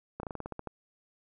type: slowing click train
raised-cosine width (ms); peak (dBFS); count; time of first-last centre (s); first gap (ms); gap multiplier
1; -23; 10; 0.2-0.673; 32; 1.12
effects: none